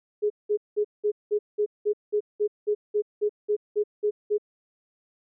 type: tone bursts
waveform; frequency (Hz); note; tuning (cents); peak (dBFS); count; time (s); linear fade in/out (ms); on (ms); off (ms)
sine; 417.9; G#4; +11; -20; 16; 0.22-4.382; 20; 82; 190
effects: none

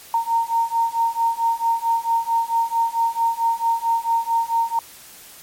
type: beating tone pair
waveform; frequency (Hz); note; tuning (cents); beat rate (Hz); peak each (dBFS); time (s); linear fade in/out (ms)
sine; 918 / 922.5; A#5 / A#5; -27 / -18; 4.5; -21 / -20; 0.14-4.79; 2
effects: white hiss -43 dBFS RMS until 5.42 s + MP3 64 kbps

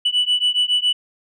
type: beating tone pair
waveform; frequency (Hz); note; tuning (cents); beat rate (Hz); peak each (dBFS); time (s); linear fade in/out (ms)
sine; 2960 / 2967.2; F#7 / F#7; 0 / +4; 7.2; -17; 0.05-0.93; 10
effects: tanh soft clip ceiling -12 dBFS

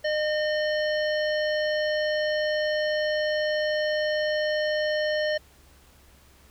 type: harmonic tone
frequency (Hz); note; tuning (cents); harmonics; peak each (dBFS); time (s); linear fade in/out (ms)
609; D#5; -37; 1 / 3 / 5 / 7 / 9; -24 / -30 / -36 / -39 / -42; 0.04-5.38; 10
effects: added 68 Hz sine -57 dBFS peak until 6.5 s + pink hiss -57 dBFS RMS until 6.5 s

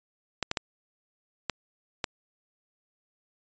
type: clicks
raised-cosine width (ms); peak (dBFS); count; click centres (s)
0.2; -10; 5; 0.427 / 0.514 / 0.572 / 1.497 / 2.042
effects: resampled to 16000 Hz

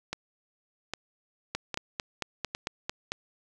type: two click trains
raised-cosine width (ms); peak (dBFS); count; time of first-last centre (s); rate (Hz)
0.2; -13 / -15; 8 / 4; 1.55-3.12 / 0.13-2.549; 4.46 / 1.24
effects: none

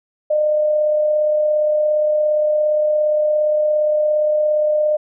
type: tone with amplitude modulation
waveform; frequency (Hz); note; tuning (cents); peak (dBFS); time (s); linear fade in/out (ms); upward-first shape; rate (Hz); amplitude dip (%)
sine; 606; D#5; -46; -12; 0.3-4.97; 10; sine; 37.3; 30
effects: none

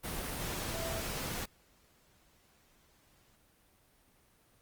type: tone in noise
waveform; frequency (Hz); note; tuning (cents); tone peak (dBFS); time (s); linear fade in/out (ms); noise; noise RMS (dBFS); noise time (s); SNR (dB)
sine; 659.3; E5; 0; -40; 0.73-1.01; 20; pink; -38; 0.03-1.46; -5
effects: pink hiss -67 dBFS RMS until 4.61 s + Opus 32 kbps

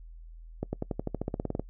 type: accelerating click train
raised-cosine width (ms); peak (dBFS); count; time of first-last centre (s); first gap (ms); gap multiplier
2; -17; 15; 0.63-1.596; 100; 0.94
effects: noise-tail reverb RT60 0.1 s tail -23 dB re dry + added 41 Hz sine -44 dBFS peak until 1.69 s

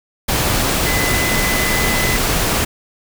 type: tone in noise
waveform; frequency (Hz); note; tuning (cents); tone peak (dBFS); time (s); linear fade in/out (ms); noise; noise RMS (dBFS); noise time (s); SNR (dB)
sine; 2016; B6; +35; -21; 0.86-2.17; 10; pink; -17; 0.28-2.65; -7
effects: none

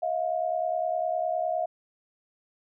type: tone pair together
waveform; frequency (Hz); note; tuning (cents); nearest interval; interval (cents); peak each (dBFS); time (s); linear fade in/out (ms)
sine; 641.2 / 711; E5 / F5; -48 / +31; major second; 179; -28; 0.02-1.66; 10
effects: none

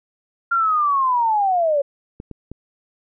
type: linear sweep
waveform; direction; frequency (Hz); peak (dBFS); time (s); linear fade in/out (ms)
sine; down; 1396.9 to 548; -15; 0.51-1.82; 10
type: clicks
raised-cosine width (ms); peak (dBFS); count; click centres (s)
3; -20; 3; 2.201 / 2.313 / 2.516
effects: none

